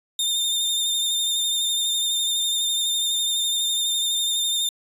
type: tone with vibrato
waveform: sawtooth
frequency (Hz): 3629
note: A#7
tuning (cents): -47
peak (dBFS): -18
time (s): 0.19-4.69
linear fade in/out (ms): 2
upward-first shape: sine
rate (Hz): 12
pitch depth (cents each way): 23
effects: resampled to 32000 Hz